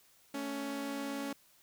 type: tone pair together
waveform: sawtooth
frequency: 221.4 / 279.2 Hz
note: A3 / C#4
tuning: +11 / +13 cents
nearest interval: major third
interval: 402 cents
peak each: -40 / -33 dBFS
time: 0.34-1.33 s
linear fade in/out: 5 ms
effects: white hiss -65 dBFS RMS until 1.62 s